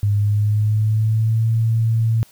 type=tone with pitch glide; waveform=sine; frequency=102.5 to 113.08 Hz; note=G#2 to A2; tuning=-22 to +48 cents; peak=-14 dBFS; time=0.03-2.23 s; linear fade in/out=0 ms; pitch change=+170 cents; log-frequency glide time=0.14-1.49 s; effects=white hiss -51 dBFS RMS until 2.31 s